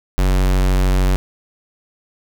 square tone, 46.61 Hz, F#1, 13 cents sharp, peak -13 dBFS, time 0.18-1.16 s, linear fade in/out 0 ms, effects none

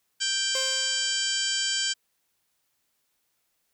harmonic tone, 784 Hz, G5, in tune, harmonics 2 / 3 / 4 / 5 / 6 / 7 / 8 / 9 / 10, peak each -33 / -40 / -29 / -42 / -31 / -35 / -40 / -33 / -34 dBFS, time 0.2-1.94 s, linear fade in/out 20 ms
35% pulse tone with exponential decay, 529 Hz, C5, 19 cents sharp, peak -29 dBFS, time 0.55-1.43 s, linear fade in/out 1 ms, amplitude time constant 190 ms
effects white hiss -74 dBFS RMS until 3.73 s

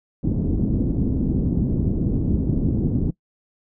white low-pass noise, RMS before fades -21 dBFS, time 0.23-3.11 s, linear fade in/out 10 ms, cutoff 280 Hz, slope 24 dB/octave, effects noise-tail reverb RT60 0.1 s tail -22 dB re dry

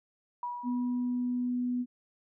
sine tone with exponential decay, 970 Hz, B5, 31 cents flat, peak -31 dBFS, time 0.43-1.49 s, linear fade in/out 2 ms, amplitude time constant 230 ms
sine tone, 246.9 Hz, B3, in tune, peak -28 dBFS, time 0.63-1.86 s, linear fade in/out 50 ms
effects none

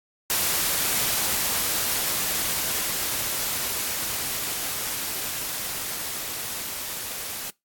white noise with level ramp, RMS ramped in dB -23 to -33 dBFS, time 0.3-7.5 s, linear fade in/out 0 ms, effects noise-tail reverb RT60 0.2 s tail -24 dB re dry + AAC 64 kbps

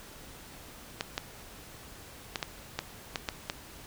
clicks, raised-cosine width 0.2 ms, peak -13 dBFS, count 8, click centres 1.009 / 1.179 / 2.358 / 2.428 / 2.79 / 3.158 / 3.288 / 3.499 s, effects pink hiss -49 dBFS RMS until 3.86 s

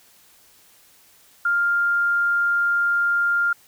sine tone, 1400 Hz, F6, 4 cents sharp, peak -17 dBFS, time 1.45-3.53 s, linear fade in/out 5 ms, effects white hiss -54 dBFS RMS until 3.67 s

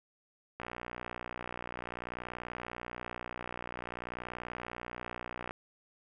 click train, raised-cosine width 0.5 ms, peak -24 dBFS, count 298, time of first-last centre 0.6-5.509 s, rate 60.5 Hz, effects none

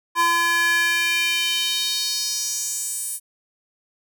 square tone with high-pass filter sweep, 340 Hz, F4, 46 cents flat, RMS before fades -22 dBFS, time 0.15-3.2 s, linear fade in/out 50 ms, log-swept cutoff 1100 to 9900 Hz, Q 3.1, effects none

